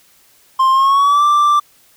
triangle tone with pitch glide, 1054 to 1176.3 Hz, C6 to D6, +12 to +2 cents, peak -7 dBFS, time 0.59-1.6 s, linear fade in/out 10 ms, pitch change +190 cents, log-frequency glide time 0.71-1.24 s, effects white hiss -51 dBFS RMS until 1.96 s

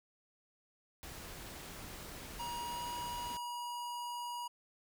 pink noise, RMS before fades -48 dBFS, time 1.03-3.37 s, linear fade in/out 0 ms
square tone with pitch glide, 952 to 962.5 Hz, A#5 to B5, +36 to -45 cents, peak -40 dBFS, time 2.39-4.48 s, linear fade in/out 10 ms, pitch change +19 cents, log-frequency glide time 2.57-2.93 s
effects none

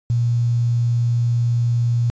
sine tone with quantisation, 118.8 Hz, A#2, 33 cents sharp, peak -15 dBFS, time 0.1-2.1 s, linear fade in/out 0 ms, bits 7, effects resampled to 16000 Hz

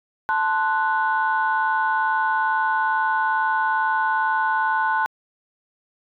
sine chord, F# diminished, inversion first, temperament equal with one note detuned, 880 / 1042.3 / 1480 Hz, A5 / C6 / F#6, 0 / -7 / 0 cents, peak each -21 / -24 / -22 dBFS, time 0.29-5.06 s, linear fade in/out 0 ms, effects tanh soft clip ceiling -10 dBFS

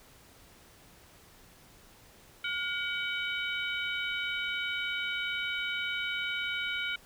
harmonic tone with a mistuned harmonic, 757 Hz, F#5, 39 cents sharp, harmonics 2 / 3 / 4 / 5, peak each -35 / -35 / -37 / -42 dBFS, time 2.44-6.96 s, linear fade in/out 5 ms, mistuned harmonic 2, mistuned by -97 cents, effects pink hiss -57 dBFS RMS until 7.05 s

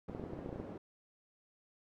white band-pass noise, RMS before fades -47 dBFS, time 0.08-0.78 s, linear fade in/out 5 ms, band 110 to 380 Hz, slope 12 dB/octave
clicks, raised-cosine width 2 ms, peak -29 dBFS, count 11, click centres 0.097 / 0.149 / 0.197 / 0.239 / 0.334 / 0.39 / 0.461 / 0.492 / 0.528 / 0.56 / 0.6 s
effects none

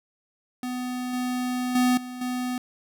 square tone with level steps, 250 Hz, B3, 21 cents sharp, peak -29 / -26 / -19 / -35 / -27 dBFS, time 0.63-2.58 s, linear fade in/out 2 ms, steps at 1.13 / 1.75 / 1.97 / 2.21 s, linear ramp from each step 5 ms, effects none

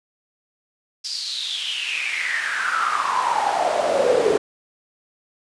brown noise with high-pass filter sweep, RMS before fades -22 dBFS, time 1.04-4.38 s, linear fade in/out 10 ms, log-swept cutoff 5000 to 410 Hz, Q 8.2, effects resampled to 22050 Hz

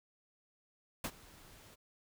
pink noise with ADSR envelope, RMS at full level -36 dBFS, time 1.04-1.76 s, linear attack 3 ms, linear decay 61 ms, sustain -22 dB, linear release 23 ms, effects none

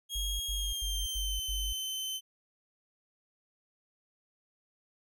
sawtooth tone with pitch glide, 3271 to 3070 Hz, G#7 to G7, -27 to -37 cents, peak -31 dBFS, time 0.09-2.21 s, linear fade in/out 50 ms, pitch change -110 cents, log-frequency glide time 0.52-1.36 s
sine tone bursts, 49 Hz, G1, in tune, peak -33 dBFS, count 5, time 0.15-1.732 s, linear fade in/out 10 ms, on 250 ms, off 83 ms
effects none

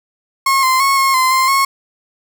35% pulse tone with pitch steps, 1084 / 1039 / 1096 / 1081 / 1034 / 1047 / 1092 Hz, C#6 / C6 / C#6 / C#6 / C6 / C6 / C#6, -39 / -12 / -20 / -44 / -21 / +1 / -26 cents, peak -9 dBFS, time 0.46-1.65 s, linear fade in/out 5 ms, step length 170 ms, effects none

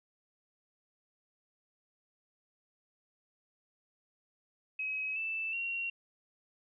sine tone with pitch steps, 2549 / 2645 / 2745 Hz, D#7 / E7 / F7, +41 / +5 / -31 cents, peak -33 dBFS, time 4.79-5.9 s, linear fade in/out 5 ms, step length 370 ms, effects none

